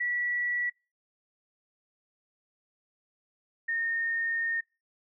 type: tone pair in turn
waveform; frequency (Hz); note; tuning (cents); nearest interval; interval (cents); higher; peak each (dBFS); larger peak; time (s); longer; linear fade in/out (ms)
sine; 1945 / 1835.8; B6 / A#6; -27 / -27; minor second; 100; first; -27; neither; 0-0.7 / 3.68-4.61; second; 10
effects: noise-tail reverb RT60 0.3 s tail -26 dB re dry